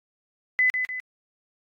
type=tone with echo; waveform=sine; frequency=2011 Hz; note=B6; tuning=31 cents sharp; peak=-17 dBFS; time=0.59-0.7 s; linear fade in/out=0 ms; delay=150 ms; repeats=2; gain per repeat=-6 dB; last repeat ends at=1 s; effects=AAC 48 kbps